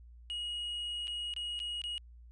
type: tone with dropouts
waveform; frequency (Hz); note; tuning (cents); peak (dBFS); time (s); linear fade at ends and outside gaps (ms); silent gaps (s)
triangle; 2891; F#7; -41; -34; 0.3-1.98; 0; 1.072-1.079 / 1.338-1.364 / 1.592-1.601 / 1.817-1.839
effects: added 59 Hz sine -51 dBFS peak until 2.31 s + resampled to 22050 Hz